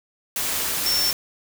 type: tone in noise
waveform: sine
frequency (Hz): 5420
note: E8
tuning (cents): +47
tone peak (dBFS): -20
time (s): 0.86-1.11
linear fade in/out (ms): 2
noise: white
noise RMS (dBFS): -25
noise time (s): 0.36-1.13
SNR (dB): +2
effects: none